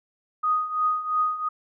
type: tone with tremolo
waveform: sine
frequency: 1244.5 Hz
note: D#6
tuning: in tune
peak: -18 dBFS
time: 0.43-1.49 s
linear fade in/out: 10 ms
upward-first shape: triangle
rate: 2.9 Hz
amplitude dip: 80%
effects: none